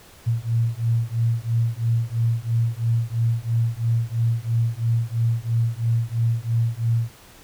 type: beating tone pair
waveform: sine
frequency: 114.2 / 117.2 Hz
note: A#2 / A#2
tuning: -35 / +10 cents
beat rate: 3 Hz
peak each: -22 dBFS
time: 0.26-7.11 s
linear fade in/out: 20 ms
effects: pink hiss -48 dBFS RMS until 7.43 s